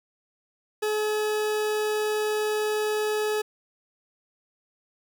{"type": "tone", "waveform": "40% pulse", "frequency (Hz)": 425.8, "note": "G#4", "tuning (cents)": 43, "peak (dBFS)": -23, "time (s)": [0.82, 3.42], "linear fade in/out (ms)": 10, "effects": []}